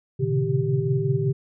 sine tone cluster, 114.8 / 131.3 / 136.7 / 156.3 / 390.9 Hz, A#2 / C3 / C#3 / D#3 / G4, -26 / +6 / -24 / +8 / -5 cents, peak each -28 / -28 / -24 / -27 / -26 dBFS, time 0.19-1.33 s, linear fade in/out 20 ms, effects none

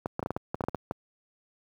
clicks, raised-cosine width 1 ms, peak -15 dBFS, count 12, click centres 0.059 / 0.194 / 0.228 / 0.261 / 0.306 / 0.365 / 0.545 / 0.608 / 0.639 / 0.685 / 0.747 / 0.911 s, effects high-pass 80 Hz 12 dB/octave + 9-bit

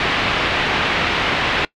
white low-pass noise, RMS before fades -19 dBFS, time 0-1.65 s, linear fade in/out 2 ms, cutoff 3100 Hz, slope 24 dB/octave, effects noise-tail reverb RT60 0.1 s tail -21 dB re dry

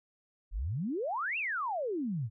sine exponential two-way sweep, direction up then down, 38.96 to 2794 to 100.5 Hz, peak -31 dBFS, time 0.51-2.3 s, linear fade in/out 50 ms, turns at 1.38 s, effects none

